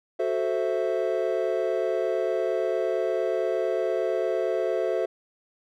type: chord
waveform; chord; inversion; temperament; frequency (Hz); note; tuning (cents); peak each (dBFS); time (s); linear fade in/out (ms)
triangle; F# half-diminished seventh; none; equal with one note detuned; 370 / 438.7 / 523.3 / 659.3; F#4 / A4 / C5 / E5; 0 / -5 / 0 / 0; -27; 0.19-5.06; 10
effects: none